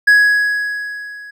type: tone with level ramp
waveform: triangle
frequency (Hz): 1670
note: G#6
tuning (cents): +9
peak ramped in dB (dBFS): -3 to -30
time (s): 0.07-1.31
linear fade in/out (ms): 10
effects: none